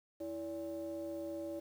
triangle ring-modulated tone, 122.1 Hz, B2, 19 cents flat, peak -34 dBFS, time 0.2-1.6 s, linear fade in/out 10 ms, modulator 451 Hz, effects 10-bit

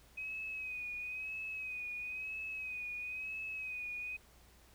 sine tone with vibrato, 2522 Hz, D#7, 23 cents sharp, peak -39 dBFS, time 0.17-4.17 s, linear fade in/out 10 ms, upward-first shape sine, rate 1 Hz, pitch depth 48 cents each way, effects added 60 Hz sine -64 dBFS peak until 4.74 s + pink hiss -64 dBFS RMS until 4.74 s

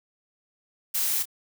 blue noise with echo, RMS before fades -26 dBFS, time 0.94-1.23 s, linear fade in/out 10 ms, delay 26 ms, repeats 1, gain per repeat -10 dB, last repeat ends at 1.256 s, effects none

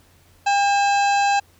harmonic tone with a mistuned harmonic, 804 Hz, G5, 44 cents sharp, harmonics 1 / 2 / 3 / 4 / 5 / 6 / 7 / 8 / 9, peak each -16 / -26 / -26 / -39 / -32 / -37 / -41 / -39 / -35 dBFS, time 0.46-1.4 s, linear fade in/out 10 ms, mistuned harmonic 3, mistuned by +140 cents, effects added 87 Hz sine -56 dBFS peak until 1.59 s + pink hiss -56 dBFS RMS until 1.59 s

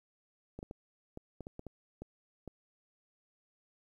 clicks, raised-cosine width 2 ms, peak -30 dBFS, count 10, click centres 0.59 / 0.629 / 0.711 / 1.174 / 1.407 / 1.469 / 1.594 / 1.667 / 2.02 / 2.477 s, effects 11-bit

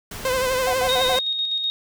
pink noise, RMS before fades -34 dBFS, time 0.11-1.19 s, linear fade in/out 5 ms
sawtooth tone with vibrato, 515 Hz, C5, 28 cents flat, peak -16 dBFS, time 0.25-1.19 s, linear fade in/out 2 ms, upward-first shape triangle, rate 12 Hz, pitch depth 61 cents each way
triangle tone bursts, 740 Hz, F#5, in tune, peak -21 dBFS, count 4, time 0.67-1.157 s, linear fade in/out 2 ms, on 64 ms, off 77 ms
sine tone with tremolo, 3729 Hz, A#7, in tune, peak -20 dBFS, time 0.89-1.7 s, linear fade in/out 0 ms, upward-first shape square, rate 8 Hz, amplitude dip 35%
effects none

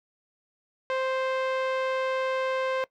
sawtooth tone with low-pass filter, 523.3 Hz, C5, in tune, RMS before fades -28 dBFS, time 0.9-2.84 s, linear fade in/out 0 ms, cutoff 2700 Hz, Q 0.82, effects noise-tail reverb RT60 0.1 s tail -20 dB re dry

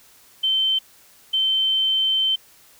sine tone pair in turn, 3095 / 3095 Hz, G7 / G7, -23 / -23 cents, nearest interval unison, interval 0 cents, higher neither, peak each -17 dBFS, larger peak neither, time 0.43-0.79 / 1.33-2.36 s, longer second, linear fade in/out 10 ms, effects white hiss -52 dBFS RMS until 2.79 s

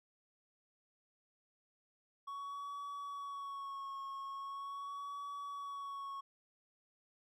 triangle tone with vibrato, 1114 Hz, C#6, 8 cents sharp, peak -40 dBFS, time 2.27-6.21 s, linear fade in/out 10 ms, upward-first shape sine, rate 0.41 Hz, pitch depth 34 cents each way, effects none

